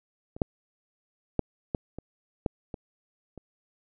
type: clicks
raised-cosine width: 2 ms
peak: -27 / -9 / -10 / -14 / -24 / -12 / -22 / -29 dBFS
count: 8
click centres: 0.365 / 0.418 / 1.393 / 1.748 / 1.986 / 2.462 / 2.742 / 3.377 s
effects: none